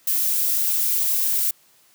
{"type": "noise", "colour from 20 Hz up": "violet", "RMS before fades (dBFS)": -21, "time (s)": [0.07, 1.51], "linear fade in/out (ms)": 5, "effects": ["white hiss -57 dBFS RMS until 1.94 s", "high-pass 100 Hz 12 dB/octave"]}